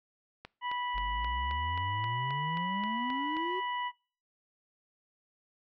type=click train; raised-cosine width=0.3 ms; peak=-27 dBFS; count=12; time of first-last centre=0.45-3.368 s; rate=3.77 Hz
type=harmonic tone; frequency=983 Hz; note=B5; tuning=8 cents flat; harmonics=1 / 2 / 3; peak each=-33 / -39 / -43 dBFS; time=0.61-3.92 s; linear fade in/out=50 ms
type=exponential sweep; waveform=triangle; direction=up; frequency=46.25 to 383.8 Hz; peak=-33 dBFS; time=0.94-3.61 s; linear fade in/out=20 ms
effects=noise-tail reverb RT60 0.4 s tail -23 dB re dry